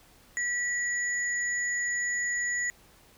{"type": "tone pair together", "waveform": "sine", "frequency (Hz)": [1940, 6889], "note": ["B6", "A8"], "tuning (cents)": [-31, -38], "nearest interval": "octave + minor seventh", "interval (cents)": 2193, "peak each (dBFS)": [-28, -33], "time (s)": [0.37, 2.7], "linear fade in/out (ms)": 0, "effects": ["pink hiss -58 dBFS RMS until 3.17 s"]}